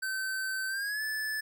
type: tone with pitch glide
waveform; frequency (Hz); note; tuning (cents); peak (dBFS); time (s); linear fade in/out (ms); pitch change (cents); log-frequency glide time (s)
square; 1539 to 1737.5; G6 to A6; -32 to -22; -32; 0.02-1.41; 10; +210; 0.68-1.02
effects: none